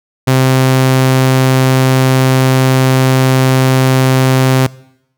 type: tone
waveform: sawtooth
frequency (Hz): 130.81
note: C3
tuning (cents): 0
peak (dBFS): -3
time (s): 0.27-4.67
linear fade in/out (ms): 10
effects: noise-tail reverb RT60 0.8 s tail -22 dB re dry